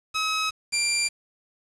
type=tone pair in turn; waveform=15% pulse; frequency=1278 / 2370 Hz; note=D#6 / D7; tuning=+46 / +15 cents; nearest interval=major seventh; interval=1069 cents; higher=second; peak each=-17 / -15 dBFS; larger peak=second; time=0.14-0.51 / 0.72-1.09 s; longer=neither; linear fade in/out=20 ms; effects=resampled to 22050 Hz + 7-bit